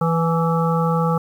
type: harmonic tone with a mistuned harmonic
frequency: 164.81 Hz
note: E3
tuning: in tune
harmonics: 1 / 3 / 5 / 7 / 8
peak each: -18 / -23 / -25 / -26 / -27 dBFS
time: 0.01-1.18 s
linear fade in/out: 5 ms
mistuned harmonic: 5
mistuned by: +32 cents
effects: 8-bit